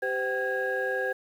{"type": "tone cluster", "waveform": "sine", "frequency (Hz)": [390.7, 513, 768, 1640], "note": ["G4", "C5", "G5", "G#6"], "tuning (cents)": [-6, -34, -36, -22], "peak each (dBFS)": [-33, -29, -36, -29], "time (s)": [0.02, 1.13], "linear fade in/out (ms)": 10, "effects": ["tanh soft clip ceiling -19 dBFS", "9-bit"]}